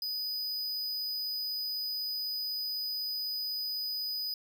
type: tone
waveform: square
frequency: 4978 Hz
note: D#8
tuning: in tune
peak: -33 dBFS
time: 0.02-4.34 s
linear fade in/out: 2 ms
effects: none